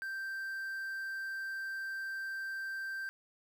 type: tone with quantisation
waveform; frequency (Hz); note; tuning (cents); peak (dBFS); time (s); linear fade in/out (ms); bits
triangle; 1568; G6; 0; -35; 0.02-3.09; 0; 10
effects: none